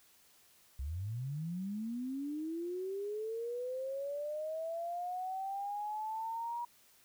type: linear sweep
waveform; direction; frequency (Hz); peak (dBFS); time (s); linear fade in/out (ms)
sine; up; 61.6 to 959; -36; 0.79-6.65; 5
effects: white hiss -65 dBFS RMS until 7.04 s